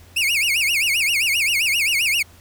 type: tone with vibrato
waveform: 40% pulse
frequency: 2489 Hz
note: D#7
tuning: in tune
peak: -16 dBFS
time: 0.16-2.23 s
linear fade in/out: 10 ms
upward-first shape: sine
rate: 7.6 Hz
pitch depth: 260 cents each way
effects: added 86 Hz sine -47 dBFS peak until 2.4 s + pink hiss -50 dBFS RMS until 2.4 s